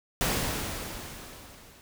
pink noise with level ramp, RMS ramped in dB -26 to -54 dBFS, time 0.21-1.81 s, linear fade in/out 0 ms, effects none

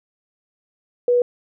sine tone, 487.8 Hz, B4, 21 cents flat, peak -13 dBFS, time 1.08-1.22 s, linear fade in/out 2 ms, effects none

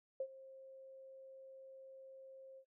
sine tone with ADSR envelope, 532 Hz, C5, 29 cents sharp, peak -35 dBFS, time 0.2-2.65 s, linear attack 4 ms, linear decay 64 ms, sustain -18 dB, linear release 72 ms, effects noise-tail reverb RT60 0.1 s tail -23 dB re dry

